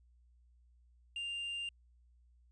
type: tone with quantisation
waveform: triangle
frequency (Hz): 2794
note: F7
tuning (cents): 0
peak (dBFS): -36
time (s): 1.16-1.69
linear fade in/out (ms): 2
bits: 11
effects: added 60 Hz sine -63 dBFS peak until 2.51 s + resampled to 22050 Hz